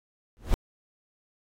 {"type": "noise with exponential growth", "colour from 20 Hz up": "brown", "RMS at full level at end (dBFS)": -20, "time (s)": [0.37, 0.54], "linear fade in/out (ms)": 0, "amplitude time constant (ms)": 36, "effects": ["AAC 48 kbps"]}